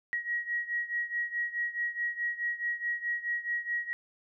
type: beating tone pair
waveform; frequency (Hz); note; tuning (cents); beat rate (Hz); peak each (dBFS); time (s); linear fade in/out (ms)
sine; 1900 / 1904.7; A#6 / A#6; +33 / +37; 4.7; -32 / -35; 0.13-3.93; 0
effects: none